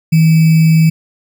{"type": "tone with sample-and-hold", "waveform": "sine", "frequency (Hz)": 160.9, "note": "E3", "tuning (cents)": -42, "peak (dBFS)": -5, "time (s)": [0.12, 0.9], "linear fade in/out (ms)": 10, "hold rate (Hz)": 2450, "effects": []}